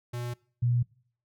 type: tone pair in turn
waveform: square / sine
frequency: 121 / 121 Hz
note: B2 / B2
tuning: -35 / -35 cents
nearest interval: unison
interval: 0 cents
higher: neither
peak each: -33 / -22 dBFS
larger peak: second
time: 0.13-0.34 / 0.62-0.83 s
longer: neither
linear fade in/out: 10 ms
effects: noise-tail reverb RT60 0.5 s tail -23 dB re dry